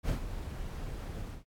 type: noise with ADSR envelope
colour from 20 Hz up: brown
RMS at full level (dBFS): -28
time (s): 0.03-1.44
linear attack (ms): 61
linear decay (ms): 100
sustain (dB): -11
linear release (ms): 140
effects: AAC 64 kbps